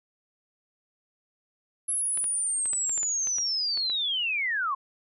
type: linear sweep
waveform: sine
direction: down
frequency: 11000 to 1031 Hz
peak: -25 dBFS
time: 1.88-4.75 s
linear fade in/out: 10 ms
type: clicks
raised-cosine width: 0.3 ms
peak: -25 dBFS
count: 11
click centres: 2.175 / 2.242 / 2.657 / 2.733 / 2.895 / 2.977 / 3.031 / 3.272 / 3.384 / 3.774 / 3.899 s
effects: none